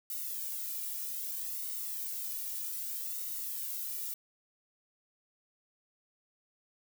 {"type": "noise with flanger", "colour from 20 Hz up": "violet", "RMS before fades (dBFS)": -38, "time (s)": [0.1, 4.14], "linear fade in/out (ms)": 2, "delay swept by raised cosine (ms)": [1.2, 1.94], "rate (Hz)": 0.63, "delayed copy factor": -1, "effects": []}